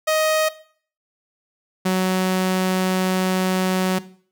sawtooth tone pair in turn, 626 / 186.11 Hz, D#5 / F#3, +10 / +10 cents, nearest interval octave + major sixth, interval 2100 cents, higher first, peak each -13 dBFS, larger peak neither, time 0.07-0.49 / 1.85-3.99 s, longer second, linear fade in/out 10 ms, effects noise-tail reverb RT60 0.5 s tail -17 dB re dry

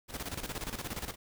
pink noise with tremolo, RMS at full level -37 dBFS, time 0.08-1.16 s, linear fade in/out 50 ms, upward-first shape square, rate 17 Hz, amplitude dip 70%, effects none

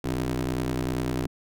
20% pulse ring-modulated tone, 62.6 Hz, B1, 24 cents sharp, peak -18 dBFS, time 0.04-1.27 s, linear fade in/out 5 ms, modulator 214 Hz, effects none

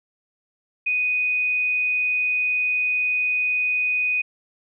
sine tone, 2489 Hz, D#7, in tune, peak -19 dBFS, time 0.86-4.22 s, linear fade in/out 10 ms, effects none

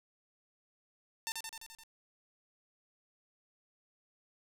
5% pulse tone with echo, 898 Hz, A5, 35 cents sharp, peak -23 dBFS, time 1.27-1.32 s, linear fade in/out 0 ms, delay 86 ms, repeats 6, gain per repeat -3 dB, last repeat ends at 1.836 s, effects 10-bit

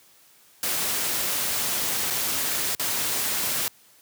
white noise with dropouts, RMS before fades -26 dBFS, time 0.63-3.68 s, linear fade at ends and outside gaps 1 ms, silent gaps 2.102-2.106 / 2.75-2.796 s, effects white hiss -56 dBFS RMS until 4.01 s + high-pass 80 Hz 12 dB/octave

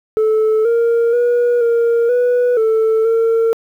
sine tone with pitch steps, 435.8 / 465.5 / 481.8 / 466.6 / 490.7 / 442.8 / 454.8 Hz, A4 / A#4 / B4 / A#4 / B4 / A4 / A#4, -17 / -2 / -43 / +2 / -11 / +11 / -43 cents, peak -8 dBFS, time 0.17-3.53 s, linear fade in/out 0 ms, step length 480 ms, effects tanh soft clip ceiling -10 dBFS + 8-bit

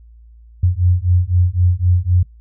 sine beating tone pair, 87.7 / 91.6 Hz, F2 / F#2, +8 / -17 cents, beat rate 3.9 Hz, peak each -15 dBFS, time 0.63-2.23 s, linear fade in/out 5 ms, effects noise-tail reverb RT60 0.1 s tail -19 dB re dry + added 57 Hz sine -40 dBFS peak until 2.4 s

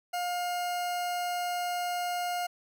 40% pulse tone, 710 Hz, F5, 28 cents sharp, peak -29 dBFS, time 0.13-2.47 s, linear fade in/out 10 ms, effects none

